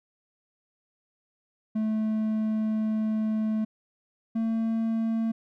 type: tone pair in turn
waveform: triangle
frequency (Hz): 217.5 / 225.2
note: A3 / A3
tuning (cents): -20 / +40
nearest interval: minor second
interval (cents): 60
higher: second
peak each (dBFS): -22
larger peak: neither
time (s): 1.75-3.65 / 4.35-5.32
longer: first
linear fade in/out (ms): 10
effects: none